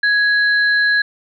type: tone pair together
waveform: sine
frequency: 1667 / 4090 Hz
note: G#6 / C8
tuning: +6 / -40 cents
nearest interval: octave + major third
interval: 1554 cents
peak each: -12 / -23 dBFS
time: 0.03-1.02 s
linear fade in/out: 5 ms
effects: none